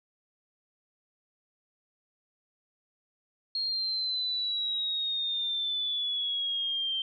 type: exponential sweep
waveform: sine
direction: down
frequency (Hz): 4257 to 3136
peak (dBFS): -28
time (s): 3.55-7.02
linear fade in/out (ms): 2
effects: none